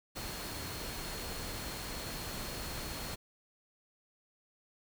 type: tone in noise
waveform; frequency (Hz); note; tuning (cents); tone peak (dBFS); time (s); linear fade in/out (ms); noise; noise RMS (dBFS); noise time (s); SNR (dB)
sine; 4290; C8; +42; -49; 0.15-3.16; 20; pink; -41; 0.15-3.16; -11
effects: none